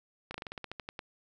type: slowing click train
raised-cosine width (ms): 0.3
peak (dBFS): -23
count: 12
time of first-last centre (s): 0.31-0.992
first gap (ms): 33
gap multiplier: 1.12
effects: none